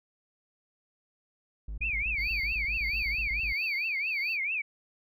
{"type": "tone bursts", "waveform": "triangle", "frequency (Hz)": 51.91, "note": "G#1", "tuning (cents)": 0, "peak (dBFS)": -32, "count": 15, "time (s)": [1.68, 3.529], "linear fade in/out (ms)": 5, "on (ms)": 99, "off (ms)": 26}
{"type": "tone with vibrato", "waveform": "sine", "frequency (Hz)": 2381, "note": "D7", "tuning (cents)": 23, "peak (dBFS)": -28, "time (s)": [1.81, 4.62], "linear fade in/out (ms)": 10, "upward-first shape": "triangle", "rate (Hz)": 4.5, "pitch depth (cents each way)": 240}
{"type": "tone with tremolo", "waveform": "triangle", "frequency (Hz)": 4549, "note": "C#8", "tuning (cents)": 44, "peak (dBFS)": -37, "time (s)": [2.16, 4.38], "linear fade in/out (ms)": 50, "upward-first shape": "sine", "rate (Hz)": 1.5, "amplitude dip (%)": 70}
{"effects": []}